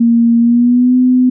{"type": "tone with pitch glide", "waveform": "sine", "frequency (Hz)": [233.1, 252.7], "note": ["A#3", "B3"], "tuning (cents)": [0, 40], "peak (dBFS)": -6, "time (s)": [0, 1.3], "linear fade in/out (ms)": 10, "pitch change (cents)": 140, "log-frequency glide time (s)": [0.39, 0.96], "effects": []}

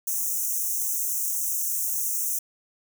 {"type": "high-pass noise", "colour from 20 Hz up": "white", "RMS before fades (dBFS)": -27, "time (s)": [0.07, 2.39], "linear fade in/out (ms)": 5, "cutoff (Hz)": 5800, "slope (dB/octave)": 96, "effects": []}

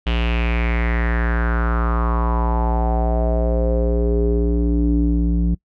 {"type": "tone with low-pass filter sweep", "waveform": "square", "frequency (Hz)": 58.27, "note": "A#1", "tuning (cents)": 0, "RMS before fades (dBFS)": -18, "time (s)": [0.06, 5.55], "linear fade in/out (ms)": 10, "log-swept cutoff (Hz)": [3000, 220], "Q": 5.1, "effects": ["noise-tail reverb RT60 0.1 s tail -24 dB re dry"]}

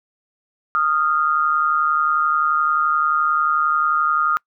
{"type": "tone pair together", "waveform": "sine", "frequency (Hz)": [1236, 1387.4], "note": ["D#6", "F6"], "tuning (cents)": [-12, -12], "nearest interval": "major second", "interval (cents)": 200, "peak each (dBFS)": [-17, -20], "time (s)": [0.75, 4.37], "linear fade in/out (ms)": 0, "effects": ["noise-tail reverb RT60 0.1 s tail -26 dB re dry"]}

